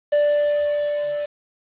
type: tone with level ramp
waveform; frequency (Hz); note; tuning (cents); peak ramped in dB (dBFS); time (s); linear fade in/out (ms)
triangle; 587.3; D5; 0; -12 to -21; 0.12-1.26; 10
effects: resampled to 8000 Hz + 7-bit